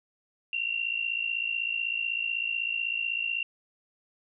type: tone pair together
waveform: sine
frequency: 2726 / 2782 Hz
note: F7 / F7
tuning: -43 / -7 cents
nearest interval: unison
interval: 36 cents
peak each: -30 / -31 dBFS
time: 0.53-3.43 s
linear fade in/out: 2 ms
effects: none